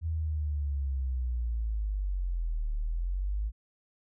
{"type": "linear two-way sweep", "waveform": "sine", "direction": "down then up", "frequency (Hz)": [82.3, 36.71, 54.2], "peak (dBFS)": -28, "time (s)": [0.01, 3.52], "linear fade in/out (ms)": 50, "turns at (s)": 2.74, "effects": []}